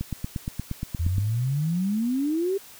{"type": "click train", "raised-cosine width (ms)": 5, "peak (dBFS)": -16, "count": 11, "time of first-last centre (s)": [0.01, 1.182], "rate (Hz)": 8.53}
{"type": "exponential sweep", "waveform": "sine", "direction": "up", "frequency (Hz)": [80.6, 402.3], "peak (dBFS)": -22, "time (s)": [0.99, 2.58], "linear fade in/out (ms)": 10}
{"effects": ["white hiss -47 dBFS RMS until 2.79 s"]}